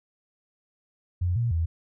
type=tone with pitch steps; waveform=sine; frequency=88.9 / 118.1 / 82.5 Hz; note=F2 / A#2 / E2; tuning=+31 / +23 / +2 cents; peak=-22 dBFS; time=1.21-1.66 s; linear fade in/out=10 ms; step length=150 ms; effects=none